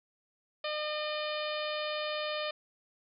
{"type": "harmonic tone", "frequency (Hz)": 606, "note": "D#5", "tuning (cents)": -46, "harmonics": [1, 2, 3, 4, 5, 6, 7, 8], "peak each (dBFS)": [-35, -40, -43, -42, -42, -43, -46, -48], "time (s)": [0.64, 2.51], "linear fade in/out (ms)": 5, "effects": []}